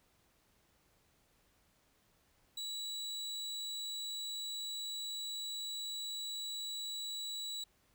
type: tone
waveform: 35% pulse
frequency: 3916 Hz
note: B7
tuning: 15 cents flat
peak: -37 dBFS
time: 2.57-7.64 s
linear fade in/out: 5 ms
effects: pink hiss -72 dBFS RMS until 7.94 s